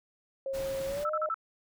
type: tone with pitch glide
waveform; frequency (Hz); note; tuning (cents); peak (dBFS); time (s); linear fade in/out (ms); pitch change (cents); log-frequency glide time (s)
sine; 540 to 616.7; C#5 to D#5; -45 to -16; -31; 0.46-1.29; 2; +229; 0.87-1.11
type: noise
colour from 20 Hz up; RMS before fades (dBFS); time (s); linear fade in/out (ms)
pink; -43; 0.53-1.05; 20
type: tone bursts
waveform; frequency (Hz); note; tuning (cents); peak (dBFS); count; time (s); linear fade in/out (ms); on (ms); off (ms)
sine; 1318.5; E6; 0; -28; 4; 1.05-1.343; 2; 44; 39
effects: none